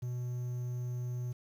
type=tone with quantisation; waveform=triangle; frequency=123.1 Hz; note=B2; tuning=5 cents flat; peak=-32 dBFS; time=0.02-1.33 s; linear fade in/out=10 ms; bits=10; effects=none